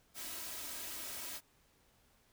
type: noise with comb filter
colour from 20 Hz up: white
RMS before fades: -44 dBFS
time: 0.14-1.41 s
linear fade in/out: 50 ms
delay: 3.1 ms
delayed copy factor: +0.6
effects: pink hiss -70 dBFS RMS until 2.32 s